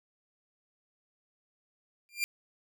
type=tone with exponential growth; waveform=sawtooth; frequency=2385 Hz; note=D7; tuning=26 cents sharp; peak=-21 dBFS; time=2.09-2.24 s; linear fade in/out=0 ms; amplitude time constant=31 ms; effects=none